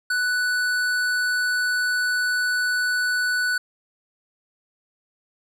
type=tone with hard clipping; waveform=sine; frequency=1486 Hz; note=F#6; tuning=7 cents sharp; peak=-22 dBFS; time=0.1-3.58 s; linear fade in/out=5 ms; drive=13 dB; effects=none